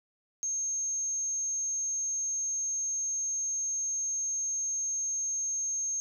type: tone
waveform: sine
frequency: 6420 Hz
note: G8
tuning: 40 cents sharp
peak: -29 dBFS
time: 0.43-6 s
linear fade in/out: 0 ms
effects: none